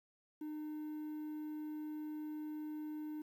triangle tone, 304.2 Hz, D#4, 39 cents flat, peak -39 dBFS, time 0.41-3.22 s, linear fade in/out 5 ms, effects 11-bit

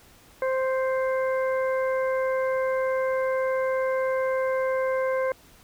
harmonic tone, 523.3 Hz, C5, in tune, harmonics 1 / 2 / 3 / 4, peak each -23 / -32 / -35 / -38 dBFS, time 0.42-5.32 s, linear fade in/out 2 ms, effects pink hiss -54 dBFS RMS until 5.63 s

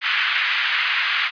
pink band-pass noise, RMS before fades -21 dBFS, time 0.01-1.31 s, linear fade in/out 50 ms, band 1500 to 3200 Hz, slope 24 dB/octave, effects resampled to 11025 Hz

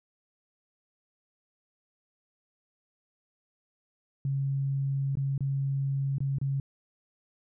sine tone with dropouts, 137.3 Hz, C#3, 16 cents flat, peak -26 dBFS, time 4.25-6.6 s, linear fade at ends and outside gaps 2 ms, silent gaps 5.154-5.171 / 5.379-5.406 / 6.183-6.204 / 6.385-6.414 s, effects none

